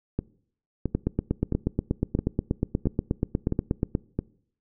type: two click trains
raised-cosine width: 3 ms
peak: -10 / -12 dBFS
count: 26 / 7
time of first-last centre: 0.95-3.951 / 0.19-4.19 s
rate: 8.33 / 1.5 Hz
effects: noise-tail reverb RT60 0.6 s tail -23 dB re dry